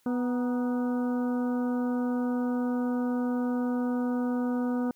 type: harmonic tone with a mistuned harmonic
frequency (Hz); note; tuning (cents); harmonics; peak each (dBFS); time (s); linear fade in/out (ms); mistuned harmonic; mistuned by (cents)
246.9; B3; 0; 1 / 2 / 3 / 4 / 5 / 6; -26 / -35 / -41 / -43 / -44 / -47; 0.06-4.91; 2; 4; -67
effects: white hiss -67 dBFS RMS until 4.95 s